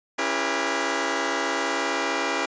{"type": "chord", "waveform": "10% pulse", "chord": "C# diminished seventh", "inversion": "none", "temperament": "just", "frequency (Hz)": [277.2, 332.6, 399.1, 479], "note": ["C#4", "E4", "G4", "Bb4"], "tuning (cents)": [0, 16, 31, 47], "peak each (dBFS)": -21, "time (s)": [0.18, 2.46], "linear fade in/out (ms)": 10, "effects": ["resampled to 16000 Hz"]}